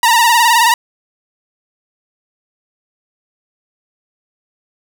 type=tone with vibrato; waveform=sawtooth; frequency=932.3 Hz; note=A#5; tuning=in tune; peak=-4 dBFS; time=0.03-0.74 s; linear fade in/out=2 ms; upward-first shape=sine; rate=19 Hz; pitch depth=76 cents each way; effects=none